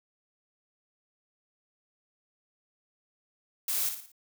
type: noise with echo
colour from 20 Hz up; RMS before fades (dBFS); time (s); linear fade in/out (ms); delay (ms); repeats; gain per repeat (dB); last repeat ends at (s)
blue; -30; 3.68-3.89; 2; 57; 4; -7; 4.118
effects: none